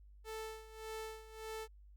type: tone with tremolo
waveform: sawtooth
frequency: 440 Hz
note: A4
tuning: in tune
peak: -38 dBFS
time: 0.24-1.68 s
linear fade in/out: 50 ms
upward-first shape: sine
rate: 1.7 Hz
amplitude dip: 80%
effects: added 50 Hz sine -56 dBFS peak until 1.96 s + Opus 48 kbps